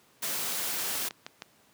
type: noise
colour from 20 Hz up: white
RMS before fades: -32 dBFS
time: 0.22-1.09 s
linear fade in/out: 10 ms
type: click train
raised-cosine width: 0.2 ms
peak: -21 dBFS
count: 6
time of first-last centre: 0.64-1.421 s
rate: 6.4 Hz
effects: pink hiss -62 dBFS RMS until 1.73 s + high-pass 150 Hz 12 dB/octave